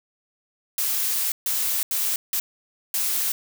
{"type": "noise bursts at uneven times", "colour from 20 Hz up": "blue", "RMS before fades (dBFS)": -24, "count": 5, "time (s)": [[0.78, 1.32], [1.46, 1.83], [1.91, 2.16], [2.33, 2.4], [2.94, 3.32]], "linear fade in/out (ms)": 2, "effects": []}